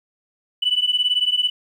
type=beating tone pair; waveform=sine; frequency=2966 / 2984 Hz; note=F#7 / F#7; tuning=+4 / +14 cents; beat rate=18 Hz; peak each=-19 dBFS; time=0.62-1.5 s; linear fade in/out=10 ms; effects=tanh soft clip ceiling -10 dBFS + 9-bit